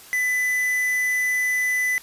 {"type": "tone with quantisation", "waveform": "triangle", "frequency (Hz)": 2000, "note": "B6", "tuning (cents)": 21, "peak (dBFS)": -18, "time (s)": [0.13, 1.98], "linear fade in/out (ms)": 0, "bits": 5, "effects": ["white hiss -45 dBFS RMS until 2.02 s", "resampled to 32000 Hz"]}